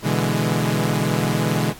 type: chord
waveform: sawtooth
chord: E dominant seventh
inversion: second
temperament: equal with one note detuned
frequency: 122.83 / 146.83 / 164.81 / 207.7 Hz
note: B2 / D3 / E3 / G#3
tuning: -9 / 0 / 0 / 0 cents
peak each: -20 dBFS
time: 0.02-1.74 s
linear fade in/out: 50 ms
effects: pink hiss -43 dBFS RMS until 1.79 s + AAC 64 kbps